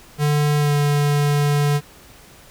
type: tone with pitch glide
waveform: square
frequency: 147.7 to 145.5 Hz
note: D3 to D3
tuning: +10 to -16 cents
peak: -16 dBFS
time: 0.18-1.81 s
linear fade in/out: 50 ms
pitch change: -26 cents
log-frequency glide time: 0.58-0.73 s
effects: pink hiss -46 dBFS RMS until 2.5 s